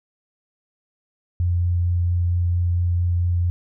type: tone with vibrato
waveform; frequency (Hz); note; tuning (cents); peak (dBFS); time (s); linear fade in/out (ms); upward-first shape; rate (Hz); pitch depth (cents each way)
sine; 87.6; F2; +6; -17; 1.4-3.5; 0; triangle; 4.4; 11
effects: none